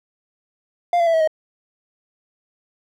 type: tone with pitch steps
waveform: triangle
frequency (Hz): 698.5 / 680.2 / 662.3 / 645 / 628.1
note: F5 / F5 / E5 / E5 / D#5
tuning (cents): 0 / -46 / +8 / -38 / +16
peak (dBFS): -12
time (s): 0.93-1.275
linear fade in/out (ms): 2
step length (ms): 69
effects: none